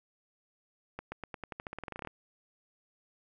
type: accelerating click train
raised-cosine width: 0.5 ms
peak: -24 dBFS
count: 18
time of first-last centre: 0.99-2.073 s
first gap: 130 ms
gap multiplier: 0.9
effects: none